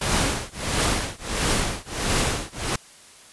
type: noise with tremolo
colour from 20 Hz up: pink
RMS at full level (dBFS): -20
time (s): 0.01-2.76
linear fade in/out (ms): 5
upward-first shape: triangle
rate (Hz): 1.5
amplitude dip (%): 100
effects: white hiss -48 dBFS RMS until 3.32 s + resampled to 24000 Hz